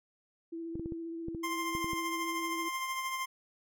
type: tone with vibrato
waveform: sine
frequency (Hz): 331.6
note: E4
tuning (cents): +10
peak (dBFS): -37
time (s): 0.52-2.69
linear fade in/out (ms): 10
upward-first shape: sine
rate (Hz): 15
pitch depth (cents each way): 18
type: clicks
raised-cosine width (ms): 3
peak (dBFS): -27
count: 9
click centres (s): 0.755 / 0.796 / 0.859 / 0.922 / 1.284 / 1.348 / 1.751 / 1.844 / 1.933
type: tone with tremolo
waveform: 25% pulse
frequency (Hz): 1051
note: C6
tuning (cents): +7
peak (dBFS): -28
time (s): 1.43-3.26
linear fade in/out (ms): 10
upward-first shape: triangle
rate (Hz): 13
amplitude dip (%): 45
effects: none